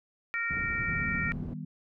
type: harmonic tone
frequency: 463.4 Hz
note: A#4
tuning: 10 cents flat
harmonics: 3 / 4 / 5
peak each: -35 / -32 / -33 dBFS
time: 0.34-1.32 s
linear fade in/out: 0 ms
type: low-pass noise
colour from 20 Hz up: white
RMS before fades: -38 dBFS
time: 0.5-1.54 s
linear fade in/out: 5 ms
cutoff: 170 Hz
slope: 12 dB/octave
type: chord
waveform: sine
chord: Eb augmented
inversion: none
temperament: just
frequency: 155.56 / 194.45 / 243.1 Hz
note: Eb3 / G3 / B3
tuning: 0 / -14 / -27 cents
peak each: -38 / -41 / -42 dBFS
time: 0.89-1.65 s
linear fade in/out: 5 ms
effects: none